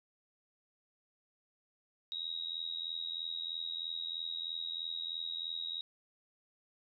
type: tone with amplitude modulation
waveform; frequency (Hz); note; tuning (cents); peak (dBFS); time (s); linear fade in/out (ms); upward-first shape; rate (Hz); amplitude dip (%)
sine; 3800; A#7; +33; -33; 2.12-5.81; 0; sine; 83.1; 85
effects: none

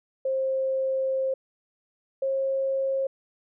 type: tone pair in turn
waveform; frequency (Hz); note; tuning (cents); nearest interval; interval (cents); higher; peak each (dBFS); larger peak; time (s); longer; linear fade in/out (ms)
sine; 530 / 538; C5 / C5; +22 / +48; unison; 26; second; -23; neither; 0.25-1.34 / 2.22-3.07; first; 5
effects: none

